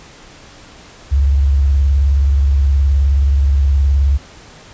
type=tone with vibrato; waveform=sine; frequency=69.3 Hz; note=C#2; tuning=in tune; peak=-9 dBFS; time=1.11-4.18 s; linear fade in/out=20 ms; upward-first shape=sine; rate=19 Hz; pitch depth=110 cents each way; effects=pink hiss -40 dBFS RMS until 4.73 s + resampled to 16000 Hz